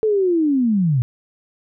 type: linear sweep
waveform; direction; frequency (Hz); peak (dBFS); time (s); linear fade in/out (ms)
sine; down; 444.1 to 115.9; -14; 0.03-1.02; 0
effects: none